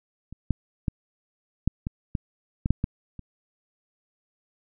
clicks, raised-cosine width 5 ms, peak -27 / -10 / -12 / -8 / -16 / -13 / -12 / -6 / -12 / -26 dBFS, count 10, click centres 0.326 / 0.507 / 0.882 / 1.676 / 1.869 / 2.152 / 2.659 / 2.706 / 2.841 / 3.193 s, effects none

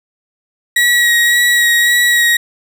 35% pulse tone with vibrato, 1911 Hz, A#6, 43 cents sharp, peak -7 dBFS, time 0.76-2.37 s, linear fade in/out 5 ms, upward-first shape sine, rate 1.8 Hz, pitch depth 19 cents each way, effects none

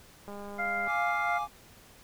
click train, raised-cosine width 1 ms, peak -30 dBFS, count 122, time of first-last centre 0.28-0.876 s, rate 203 Hz
harmonic tone, 698.5 Hz, F5, in tune, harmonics 1 / 2 / 3, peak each -33 / -33 / -33 dBFS, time 0.58-1.39 s, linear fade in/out 20 ms
triangle chord, D diminished, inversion first, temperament equal with one note detuned, 701.7 / 830.6 / 1174.7 Hz, F5 / Ab5 / D6, +8 / 0 / 0 cents, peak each -37 / -31 / -32 dBFS, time 0.86-1.48 s, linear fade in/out 50 ms
effects pink hiss -55 dBFS RMS until 2.03 s

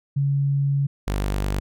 sine / sawtooth tone pair in turn, 140 / 49.5 Hz, C#3 / G1, +18 / +18 cents, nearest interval octave + tritone, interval 1800 cents, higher first, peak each -18 dBFS, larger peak neither, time 0.16-0.87 / 1.07-1.6 s, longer first, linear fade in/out 10 ms, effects none

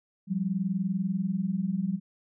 sine tone pair together, 175.68 / 196 Hz, F3 / G3, +11 / 0 cents, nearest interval major second, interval 189 cents, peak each -30 / -28 dBFS, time 0.27-2 s, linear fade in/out 50 ms, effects none

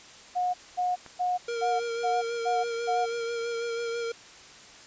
sine tone bursts, 723 Hz, F#5, 40 cents flat, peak -24 dBFS, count 7, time 0.35-3.06 s, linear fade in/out 20 ms, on 190 ms, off 230 ms
click, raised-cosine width 0.5 ms, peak -29 dBFS, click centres 1.063 s
square tone with vibrato, 466.2 Hz, A#4, in tune, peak -30 dBFS, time 1.48-4.12 s, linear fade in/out 5 ms, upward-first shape sine, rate 6.1 Hz, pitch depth 23 cents each way
effects white hiss -49 dBFS RMS until 4.86 s + resampled to 16000 Hz

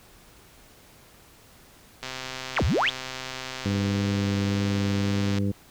click train, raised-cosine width 0.2 ms, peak -16 dBFS, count 437, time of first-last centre 2.03-5.384 s, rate 130 Hz
sine exponential two-way sweep, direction down then up, 3951 to 58.6 to 3951 Hz, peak -20 dBFS, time 2.56-2.9 s, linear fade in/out 10 ms, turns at 2.64 s
harmonic tone, 99.8 Hz, G2, 32 cents sharp, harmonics 1 / 2 / 3 / 4 / 5, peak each -26 / -26 / -32 / -38 / -37 dBFS, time 3.65-5.52 s, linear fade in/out 10 ms
effects pink hiss -53 dBFS RMS until 5.7 s

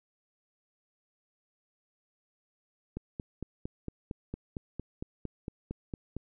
click train, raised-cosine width 3 ms, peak -23 dBFS, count 15, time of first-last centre 2.97-6.166 s, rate 4.38 Hz, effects none

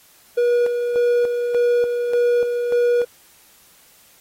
triangle tone with tremolo, 481.8 Hz, B4, 43 cents flat, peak -12 dBFS, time 0.37-3.05 s, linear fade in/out 10 ms, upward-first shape square, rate 1.7 Hz, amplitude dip 45%, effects white hiss -52 dBFS RMS until 4.2 s + AAC 48 kbps

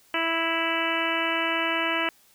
harmonic tone, 329.6 Hz, E4, in tune, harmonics 1 / 2 / 3 / 4 / 5 / 6 / 7 / 8 / 9, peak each -32 / -32 / -32 / -32 / -32 / -32 / -32 / -32 / -32 dBFS, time 0.14-2.09 s, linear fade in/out 2 ms, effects white hiss -59 dBFS RMS until 2.34 s

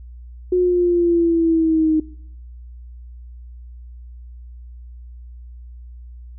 sine exponential sweep, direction down, 364 to 311.1 Hz, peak -13 dBFS, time 0.52-2 s, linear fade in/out 5 ms, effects noise-tail reverb RT60 0.7 s tail -21 dB re dry + added 60 Hz sine -35 dBFS peak until 6.38 s

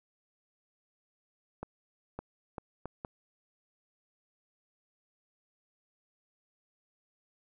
accelerating click train, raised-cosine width 1 ms, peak -24 dBFS, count 5, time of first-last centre 1.63-3.048 s, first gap 560 ms, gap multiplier 0.7, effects none

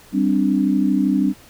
sine chord, G suspended fourth, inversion none, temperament just, 196 / 261.3 / 294 Hz, G3 / C4 / D4, 0 / -2 / +2 cents, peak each -19 dBFS, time 0.12-1.34 s, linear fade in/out 50 ms, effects pink hiss -47 dBFS RMS until 1.49 s

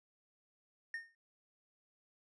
triangle tone with exponential decay, 1833 Hz, A#6, 30 cents flat, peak -34 dBFS, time 0.94-1.15 s, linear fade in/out 2 ms, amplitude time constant 44 ms, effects resampled to 22050 Hz

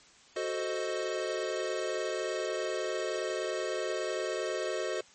square chord, F# diminished seventh, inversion none, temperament equal, 370 / 440 / 523.3 / 622.3 Hz, F#4 / A4 / C5 / Eb5, 0 / 0 / 0 / 0 cents, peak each -37 / -38 / -38 / -37 dBFS, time 0.36-5.01 s, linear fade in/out 5 ms, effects white hiss -58 dBFS RMS until 5.14 s + MP3 32 kbps

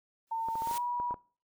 white noise with exponential growth, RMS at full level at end -39 dBFS, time 0.27-0.78 s, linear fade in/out 1 ms, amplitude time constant 110 ms
sine tone with pitch glide, 905 to 970 Hz, A5 to B5, +48 to -31 cents, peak -30 dBFS, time 0.31-1.14 s, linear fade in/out 10 ms, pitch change +121 cents, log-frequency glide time 0.63-0.79 s
clicks, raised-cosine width 1 ms, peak -28 dBFS, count 8, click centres 0.486 / 0.555 / 0.621 / 0.673 / 0.712 / 1 / 1.109 / 1.142 s
effects noise-tail reverb RT60 0.4 s tail -22 dB re dry

